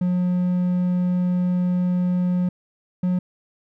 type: tone pair in turn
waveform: triangle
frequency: 179.7 / 180.95 Hz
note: F3 / F#3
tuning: +50 / -38 cents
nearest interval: unison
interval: 12 cents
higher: second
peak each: -16 dBFS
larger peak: neither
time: 0.01-2.49 / 3.03-3.19 s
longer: first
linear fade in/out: 5 ms
effects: none